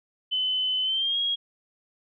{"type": "tone with pitch glide", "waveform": "sine", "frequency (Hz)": [3031, 3286], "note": ["F#7", "G#7"], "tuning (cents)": [41, -19], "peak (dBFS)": -23, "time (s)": [0.31, 1.36], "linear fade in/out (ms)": 20, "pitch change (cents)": 140, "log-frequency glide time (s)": [0.83, 1.18], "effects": []}